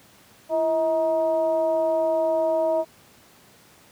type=tone with frequency modulation; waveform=sine; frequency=640 Hz; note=D#5; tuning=49 cents sharp; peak=-19 dBFS; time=0.49-2.85 s; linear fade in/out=50 ms; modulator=304 Hz; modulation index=0.58; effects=pink hiss -53 dBFS RMS until 3.91 s + high-pass 100 Hz 12 dB/octave